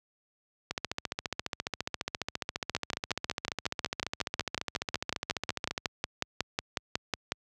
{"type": "two click trains", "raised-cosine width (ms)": 0.2, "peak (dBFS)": [-14, -11], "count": [75, 26], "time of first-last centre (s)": [[0.71, 5.778], [2.75, 7.32]], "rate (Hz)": [14.6, 5.47], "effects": ["high-pass 60 Hz 12 dB/octave"]}